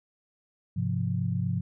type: chord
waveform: sine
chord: F minor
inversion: first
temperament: equal with one note detuned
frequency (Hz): 102.52 / 130.81 / 174.61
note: Ab2 / C3 / F3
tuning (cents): -22 / 0 / 0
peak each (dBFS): -30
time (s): 0.76-1.61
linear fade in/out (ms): 10
effects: none